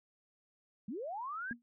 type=linear sweep; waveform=sine; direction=up; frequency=180.3 to 1670 Hz; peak=-38 dBFS; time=0.88-1.53 s; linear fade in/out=5 ms
type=tone with exponential decay; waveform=sine; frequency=237.5 Hz; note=A#3; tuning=33 cents sharp; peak=-35 dBFS; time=1.51-1.62 s; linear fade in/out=0 ms; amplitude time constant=23 ms
effects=none